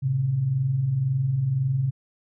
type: tone pair together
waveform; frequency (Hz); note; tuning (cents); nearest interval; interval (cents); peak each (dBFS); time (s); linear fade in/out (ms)
sine; 112.3 / 134.22; A2 / C3; +36 / +45; minor third; 309; -30 / -21; 0.02-1.91; 20
effects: none